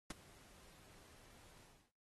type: noise with ADSR envelope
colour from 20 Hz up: pink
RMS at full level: -42 dBFS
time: 0.1-1.92 s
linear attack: 6 ms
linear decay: 19 ms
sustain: -22 dB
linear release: 310 ms
effects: noise-tail reverb RT60 0.3 s tail -17 dB re dry + AAC 32 kbps